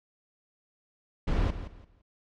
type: noise with echo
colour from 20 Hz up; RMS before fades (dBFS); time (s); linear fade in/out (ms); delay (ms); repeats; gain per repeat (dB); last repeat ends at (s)
brown; -26; 1.27-1.51; 10; 170; 3; -12; 2.02
effects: low-pass 4000 Hz 12 dB/octave